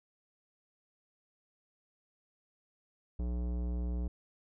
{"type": "tone with tanh clipping", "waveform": "sine", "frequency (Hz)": 60.2, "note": "B1", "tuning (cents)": -44, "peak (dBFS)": -34, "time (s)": [3.19, 4.08], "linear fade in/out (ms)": 5, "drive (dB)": 17, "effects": []}